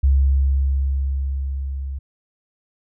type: tone with level ramp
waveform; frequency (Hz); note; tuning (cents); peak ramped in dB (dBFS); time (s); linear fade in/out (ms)
sine; 68; C#2; -33; -11 to -25; 0.03-1.99; 10
effects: none